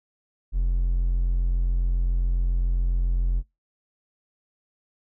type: tone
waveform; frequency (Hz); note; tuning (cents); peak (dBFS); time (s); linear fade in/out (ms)
triangle; 43.65; F1; 0; -17; 0.52-3.43; 50
effects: noise-tail reverb RT60 0.2 s tail -24 dB re dry + tanh soft clip ceiling -13 dBFS